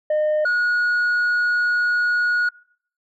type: tone pair in turn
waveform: sine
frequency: 610 / 1450.8 Hz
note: D#5 / F#6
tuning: -34 / -34 cents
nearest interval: octave + minor third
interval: 1500 cents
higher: second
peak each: -14 dBFS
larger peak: neither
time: 0.1-0.45 / 0.45-2.49 s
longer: second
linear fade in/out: 5 ms
effects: noise-tail reverb RT60 0.6 s tail -25 dB re dry + tanh soft clip ceiling -16 dBFS